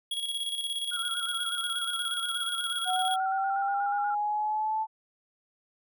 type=tone with tremolo; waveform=square; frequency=3322 Hz; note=G#7; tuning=in tune; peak=-29 dBFS; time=0.11-3.16 s; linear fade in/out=5 ms; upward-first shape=square; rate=17 Hz; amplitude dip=50%
type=tone with vibrato; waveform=sine; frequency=1400 Hz; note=F6; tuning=4 cents sharp; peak=-34 dBFS; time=0.91-4.15 s; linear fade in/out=10 ms; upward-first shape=square; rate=8.3 Hz; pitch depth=45 cents each way
type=linear sweep; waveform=sine; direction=up; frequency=736 to 880 Hz; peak=-26 dBFS; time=2.85-4.87 s; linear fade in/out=50 ms
effects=none